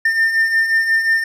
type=beating tone pair; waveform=triangle; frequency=1800 / 1805.6 Hz; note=A6 / A6; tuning=+39 / +44 cents; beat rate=5.6 Hz; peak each=-20 / -12 dBFS; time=0.05-1.24 s; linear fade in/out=5 ms; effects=none